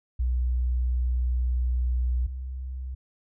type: tone pair in turn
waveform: sine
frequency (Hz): 61.74 / 64.44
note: B1 / C2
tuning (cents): 0 / -26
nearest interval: minor second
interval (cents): 74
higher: second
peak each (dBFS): -22 / -31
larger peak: first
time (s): 0.19-2.27 / 2.27-2.95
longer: first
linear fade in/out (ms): 10
effects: none